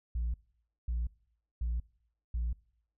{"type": "tone bursts", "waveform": "sine", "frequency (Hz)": 58.3, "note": "A#1", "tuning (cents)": 1, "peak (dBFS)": -28, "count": 4, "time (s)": [0.15, 2.53], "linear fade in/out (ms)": 5, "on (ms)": 190, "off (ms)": 540, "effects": ["noise-tail reverb RT60 0.7 s tail -24 dB re dry", "tanh soft clip ceiling -28 dBFS"]}